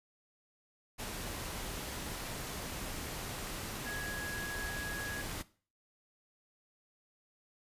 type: tone in noise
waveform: sine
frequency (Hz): 1665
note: G#6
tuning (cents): +4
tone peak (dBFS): -39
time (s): 3.85-5.23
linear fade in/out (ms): 20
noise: pink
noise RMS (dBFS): -41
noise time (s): 0.98-5.43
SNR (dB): -1
effects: noise-tail reverb RT60 0.4 s tail -18 dB re dry + resampled to 32000 Hz